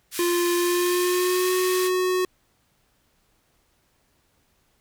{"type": "band-pass noise", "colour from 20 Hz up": "white", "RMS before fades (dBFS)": -32, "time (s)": [0.11, 1.91], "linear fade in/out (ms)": 50, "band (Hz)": [1500, 14000], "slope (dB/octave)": 24}
{"type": "tone with pitch glide", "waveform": "square", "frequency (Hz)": [348.8, 367.6], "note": ["F4", "F#4"], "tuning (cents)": [-2, -11], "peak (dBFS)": -21, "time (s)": [0.19, 2.25], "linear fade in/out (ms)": 2, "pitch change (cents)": 91, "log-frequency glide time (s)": [0.55, 1.53]}
{"effects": ["pink hiss -66 dBFS RMS until 4.8 s"]}